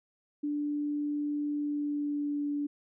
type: tone with pitch glide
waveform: sine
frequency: 293.4 to 290 Hz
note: D4 to D4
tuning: -2 to -22 cents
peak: -29 dBFS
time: 0.43-2.67 s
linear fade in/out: 10 ms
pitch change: -20 cents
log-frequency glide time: 1.53-2.5 s
effects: none